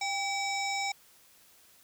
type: harmonic tone with a mistuned harmonic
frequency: 764 Hz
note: G5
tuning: 45 cents flat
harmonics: 1 / 3 / 5 / 7 / 9 / 10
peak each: -33 / -34 / -41 / -38 / -43 / -45 dBFS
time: 0.01-0.92 s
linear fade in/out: 5 ms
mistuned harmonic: 1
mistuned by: +64 cents
effects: white hiss -60 dBFS RMS until 1.83 s